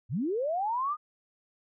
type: linear sweep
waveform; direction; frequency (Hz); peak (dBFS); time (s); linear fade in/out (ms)
sine; up; 90.3 to 1248; -27; 0.09-0.97; 50
effects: none